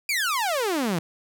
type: exponential sweep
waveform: sawtooth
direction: down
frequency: 2447 to 155.56 Hz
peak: -19 dBFS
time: 0.09-0.99 s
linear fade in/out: 2 ms
effects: none